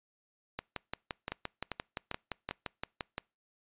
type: two click trains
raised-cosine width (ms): 0.3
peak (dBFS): -19 / -19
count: 4 / 16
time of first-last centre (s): 1.32-2.51 / 0.59-3.181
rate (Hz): 2.52 / 5.79
effects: noise-tail reverb RT60 0.3 s tail -26 dB re dry + resampled to 8000 Hz